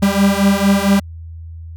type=beating tone pair; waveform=45% pulse; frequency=196 / 200.4 Hz; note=G3 / G3; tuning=0 / +38 cents; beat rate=4.4 Hz; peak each=-14 dBFS; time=0.02-1 s; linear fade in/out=10 ms; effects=added 82 Hz sine -29 dBFS peak until 1.76 s